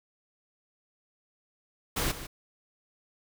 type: noise with echo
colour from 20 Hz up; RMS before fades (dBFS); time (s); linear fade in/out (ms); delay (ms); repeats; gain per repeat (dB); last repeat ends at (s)
pink; -29; 1.96-2.12; 10; 150; 1; -12; 2.27
effects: none